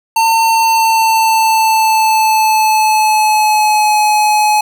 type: tone with pitch glide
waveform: square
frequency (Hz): 903 to 847.4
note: A5 to G#5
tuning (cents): +45 to +35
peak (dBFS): -9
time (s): 0.16-4.61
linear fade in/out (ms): 5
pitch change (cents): -110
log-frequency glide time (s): 0.52-3.97
effects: none